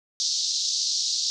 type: band-pass noise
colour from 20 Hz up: pink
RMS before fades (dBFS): -26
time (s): 0.2-1.3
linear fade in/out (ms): 0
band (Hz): 4000 to 6300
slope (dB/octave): 48
effects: none